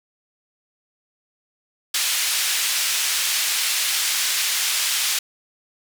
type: band-pass noise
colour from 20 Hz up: pink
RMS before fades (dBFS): -22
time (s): 1.94-5.19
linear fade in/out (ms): 5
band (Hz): 2500 to 13000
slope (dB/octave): 12
effects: none